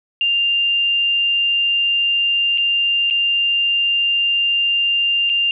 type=tone with dropouts; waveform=sine; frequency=2794 Hz; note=F7; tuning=in tune; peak=-14 dBFS; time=0.21-5.51 s; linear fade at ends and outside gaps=1 ms; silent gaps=2.576-2.581 / 3.101-3.108 / 5.294-5.298 s; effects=none